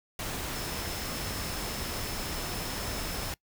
sine tone in noise, 5250 Hz, E8, 8 cents flat, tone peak -43 dBFS, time 0.55-3.31 s, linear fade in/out 2 ms, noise pink, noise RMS -35 dBFS, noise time 0.19-3.34 s, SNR -11 dB, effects noise-tail reverb RT60 0.1 s tail -23 dB re dry

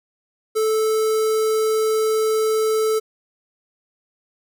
square tone with notch filter, 437.5 Hz, A4, 10 cents flat, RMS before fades -19 dBFS, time 0.55-3 s, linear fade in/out 20 ms, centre 2600 Hz, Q 0.87, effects none

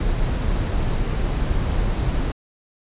brown noise, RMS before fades -21 dBFS, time 0-2.32 s, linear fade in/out 5 ms, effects resampled to 8000 Hz

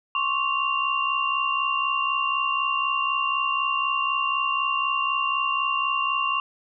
sine tone cluster, 1069 / 1133 / 2777 Hz, C6 / C#6 / F7, +37 / +37 / -10 cents, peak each -26 dBFS, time 0.15-6.4 s, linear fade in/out 2 ms, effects none

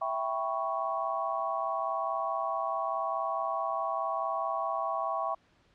sine chord, C# half-diminished seventh, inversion first, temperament equal, 659.3 / 784 / 987.8 / 1108.7 Hz, E5 / G5 / B5 / C#6, 0 / 0 / 0 / 0 cents, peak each -34 / -35 / -38 / -33 dBFS, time 0.01-5.35 s, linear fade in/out 10 ms, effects pink hiss -66 dBFS RMS until 5.74 s + low-pass 4000 Hz 12 dB/octave

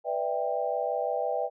sine chord, E minor seventh, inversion second, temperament just, 494.4 / 593.3 / 659.3 / 791.1 Hz, B4 / D5 / E5 / G5, +2 / +18 / 0 / +16 cents, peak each -32 dBFS, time 0.04-1.5 s, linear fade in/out 50 ms, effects none

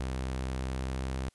sawtooth tone with pitch glide, 64.9 to 65.54 Hz, C2 to C2, -13 to +4 cents, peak -28 dBFS, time 0-1.29 s, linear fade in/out 0 ms, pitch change +17 cents, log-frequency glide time 0.56-1.16 s, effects white hiss -69 dBFS RMS until 1.34 s + resampled to 24000 Hz

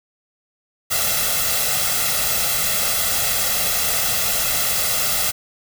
white noise with comb filter, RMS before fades -20 dBFS, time 0.9-5.32 s, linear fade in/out 20 ms, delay 1.5 ms, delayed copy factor +0.75, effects none

